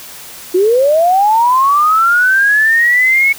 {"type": "linear sweep", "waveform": "sine", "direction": "up", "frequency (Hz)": [349.2, 2217], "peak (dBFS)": -7, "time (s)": [0.54, 3.33], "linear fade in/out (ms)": 10, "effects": ["white hiss -32 dBFS RMS until 3.38 s"]}